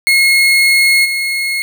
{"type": "tone with level steps", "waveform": "35% pulse", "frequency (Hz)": 2163, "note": "C#7", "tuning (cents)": -43, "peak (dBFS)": [-6, -13], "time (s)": [0.07, 1.62], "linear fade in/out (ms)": 0, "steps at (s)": 1.04, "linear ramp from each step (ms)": 20, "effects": []}